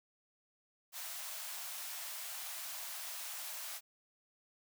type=high-pass noise; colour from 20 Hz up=white; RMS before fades=-44 dBFS; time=0.92-3.81 s; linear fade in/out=50 ms; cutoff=600 Hz; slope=96 dB/octave; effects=none